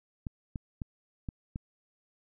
clicks, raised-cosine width 5 ms, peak -23 dBFS, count 5, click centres 0.268 / 0.558 / 0.818 / 1.288 / 1.559 s, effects none

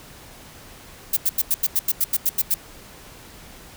violet noise bursts, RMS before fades -19 dBFS, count 12, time 1.13-2.543 s, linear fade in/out 5 ms, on 38 ms, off 87 ms, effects pink hiss -44 dBFS RMS until 3.76 s

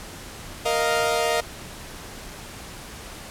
sawtooth chord, Bb suspended fourth, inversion none, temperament equal, 466.2 / 622.3 / 698.5 Hz, Bb4 / Eb5 / F5, 0 / 0 / 0 cents, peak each -21 dBFS, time 0.65-1.41 s, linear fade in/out 10 ms, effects pink hiss -39 dBFS RMS until 3.3 s + low-pass 12000 Hz 12 dB/octave

